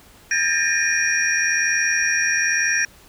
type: tone cluster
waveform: sine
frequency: 1603 / 1767 / 1848 / 2437 / 5650 Hz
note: G6 / A6 / A#6 / D#7 / F8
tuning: +38 / +7 / -16 / -37 / +19 cents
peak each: -23 dBFS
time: 0.31-2.85 s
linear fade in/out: 2 ms
effects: tanh soft clip ceiling -9 dBFS + pink hiss -49 dBFS RMS until 3.08 s